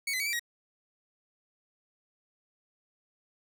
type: tone with pitch steps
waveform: sawtooth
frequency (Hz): 2227 / 2026 / 2256 / 2338 / 1896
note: C#7 / B6 / C#7 / D7 / A#6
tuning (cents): +7 / +44 / +30 / -8 / +29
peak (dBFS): -26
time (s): 0.07-0.395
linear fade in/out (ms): 5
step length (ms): 65
effects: none